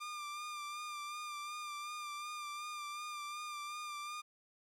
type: tone with vibrato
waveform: sawtooth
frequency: 1196 Hz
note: D6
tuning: 31 cents sharp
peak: -38 dBFS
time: 0-4.22 s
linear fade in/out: 20 ms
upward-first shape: sine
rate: 2.7 Hz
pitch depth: 30 cents each way
effects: low-pass 10000 Hz 12 dB/octave + 12-bit